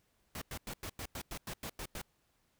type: noise bursts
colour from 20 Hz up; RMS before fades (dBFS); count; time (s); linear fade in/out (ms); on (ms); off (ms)
pink; -42; 11; 0.35-2.016; 2; 66; 94
effects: pink hiss -75 dBFS RMS until 2.59 s